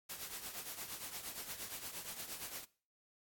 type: noise with tremolo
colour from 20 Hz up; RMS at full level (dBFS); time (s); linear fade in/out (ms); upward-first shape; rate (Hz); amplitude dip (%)
white; -43; 0.09-2.65; 10; triangle; 8.6; 70
effects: noise-tail reverb RT60 0.4 s tail -20 dB re dry + AAC 64 kbps